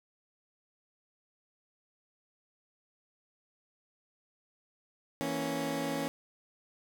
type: chord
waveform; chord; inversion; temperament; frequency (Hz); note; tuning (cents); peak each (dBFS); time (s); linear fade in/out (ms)
20% pulse; A# diminished; second; equal; 164.81 / 233.1 / 277.2; E3 / A#3 / C#4; 0 / 0 / 0; -34 / -34 / -29; 5.21-6.08; 0
effects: none